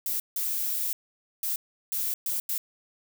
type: noise bursts at uneven times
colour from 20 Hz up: violet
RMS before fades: -29 dBFS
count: 6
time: 0.06-0.2 / 0.36-0.93 / 1.43-1.56 / 1.92-2.14 / 2.26-2.4 / 2.49-2.58 s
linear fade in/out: 2 ms
effects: none